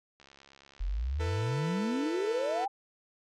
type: click train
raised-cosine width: 0.2 ms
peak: -37 dBFS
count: 95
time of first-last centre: 0.2-1.562 s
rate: 69 Hz
type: exponential sweep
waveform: sine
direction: up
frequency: 41.2 to 815 Hz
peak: -29 dBFS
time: 0.8-2.68 s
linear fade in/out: 10 ms
type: chord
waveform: sawtooth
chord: E suspended fourth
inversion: none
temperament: equal with one note detuned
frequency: 329.6 / 444.9 / 493.9 Hz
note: E4 / A4 / B4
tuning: 0 / +19 / 0 cents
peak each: -39 / -33 / -36 dBFS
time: 1.19-2.66 s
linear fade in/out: 20 ms
effects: low-pass 6000 Hz 12 dB/octave